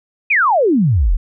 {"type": "exponential sweep", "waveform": "sine", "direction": "down", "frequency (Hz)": [2590, 32.7], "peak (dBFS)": -10, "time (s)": [0.3, 1.17], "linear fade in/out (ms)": 10, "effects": []}